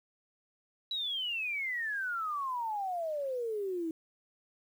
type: exponential sweep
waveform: sine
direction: down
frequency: 3951 to 315.5 Hz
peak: -32 dBFS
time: 0.91-3.91 s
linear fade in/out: 2 ms
effects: 10-bit